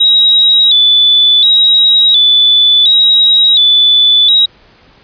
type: tone with vibrato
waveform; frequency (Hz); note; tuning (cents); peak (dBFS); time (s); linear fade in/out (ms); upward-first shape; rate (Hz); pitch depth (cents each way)
sine; 3648; A#7; -38; -4; 0-4.46; 10; square; 0.7; 81
effects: pink hiss -44 dBFS RMS until 5.03 s + resampled to 11025 Hz